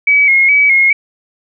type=tone with vibrato; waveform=sine; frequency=2217 Hz; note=C#7; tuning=in tune; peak=-6 dBFS; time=0.07-0.93 s; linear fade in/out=5 ms; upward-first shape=square; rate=2.4 Hz; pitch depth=49 cents each way; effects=none